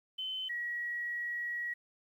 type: tone pair in turn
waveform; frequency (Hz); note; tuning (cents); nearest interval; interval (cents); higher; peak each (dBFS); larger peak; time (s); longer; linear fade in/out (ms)
sine; 3057 / 1913.6; G7 / A#6; -44 / +45; minor sixth; 811; first; -35 / -34; second; 0.18-0.49 / 0.49-1.74; second; 10
effects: 11-bit